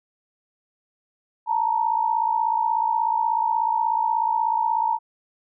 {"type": "tone pair together", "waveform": "sine", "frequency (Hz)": [883, 939.5], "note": ["A5", "A#5"], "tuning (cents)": [6, 13], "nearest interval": "minor second", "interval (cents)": 107, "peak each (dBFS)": -22, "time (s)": [1.46, 4.99], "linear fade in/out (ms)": 50, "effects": []}